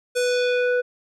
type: tone with low-pass filter sweep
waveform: square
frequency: 493.9 Hz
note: B4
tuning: in tune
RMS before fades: -21 dBFS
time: 0.15-0.82 s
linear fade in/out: 20 ms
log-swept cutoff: 10000 to 1200 Hz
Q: 1.5
effects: none